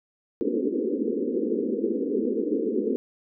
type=band-pass noise; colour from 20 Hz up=white; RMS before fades=-26 dBFS; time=0.41-2.96 s; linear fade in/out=0 ms; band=210 to 480 Hz; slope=96 dB/octave; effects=none